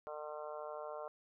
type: harmonic tone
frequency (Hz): 151.1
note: D3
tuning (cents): +50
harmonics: 3 / 4 / 5 / 6 / 7 / 8 / 9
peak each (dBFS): -49 / -45 / -51 / -55 / -51 / -57 / -54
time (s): 0.07-1.08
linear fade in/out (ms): 0
effects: none